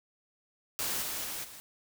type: noise with level steps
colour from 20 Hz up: white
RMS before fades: -33 / -36 / -38 / -48 dBFS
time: 0.79-1.6 s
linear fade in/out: 0 ms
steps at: 1.01 / 1.23 / 1.43 s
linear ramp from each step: 20 ms
effects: none